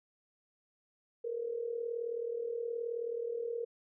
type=tone with amplitude modulation; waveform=sine; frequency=467.9 Hz; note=A#4; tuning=6 cents sharp; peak=-31 dBFS; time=1.24-3.65 s; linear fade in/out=10 ms; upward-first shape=sine; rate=38.9 Hz; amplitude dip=70%; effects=none